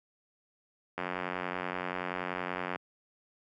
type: click train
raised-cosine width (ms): 0.5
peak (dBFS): -18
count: 162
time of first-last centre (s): 0.98-2.759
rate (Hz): 90.5
effects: high-pass 150 Hz 12 dB/octave